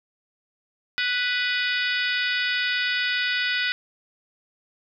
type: harmonic tone with a mistuned harmonic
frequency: 493.9 Hz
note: B4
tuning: in tune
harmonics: 3 / 4 / 5 / 6 / 7 / 8 / 9 / 10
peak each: -26 / -28 / -30 / -32 / -33 / -34 / -35 / -36 dBFS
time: 0.98-3.72 s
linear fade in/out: 0 ms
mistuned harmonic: 8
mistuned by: -74 cents
effects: none